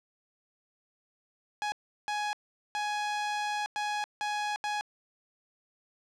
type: tone bursts at uneven times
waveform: sawtooth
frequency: 835 Hz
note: G#5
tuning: 9 cents sharp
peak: -26 dBFS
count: 6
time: 1.62-1.72 / 2.08-2.33 / 2.75-3.66 / 3.76-4.04 / 4.21-4.56 / 4.64-4.81 s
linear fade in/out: 0 ms
effects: low-pass 6000 Hz 12 dB/octave